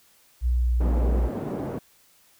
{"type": "tone with pitch glide", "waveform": "sine", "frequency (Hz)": [61, 59.16], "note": ["B1", "A#1"], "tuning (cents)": [-21, 26], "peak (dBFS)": -19, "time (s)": [0.41, 1.3], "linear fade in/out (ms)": 50, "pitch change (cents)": -53, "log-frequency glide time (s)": [0.56, 0.93]}
{"type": "band-pass noise", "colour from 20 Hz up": "pink", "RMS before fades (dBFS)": -31, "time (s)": [0.8, 1.79], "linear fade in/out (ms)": 10, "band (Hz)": [170, 520], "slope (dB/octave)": 12}
{"effects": ["white hiss -59 dBFS RMS until 2.39 s"]}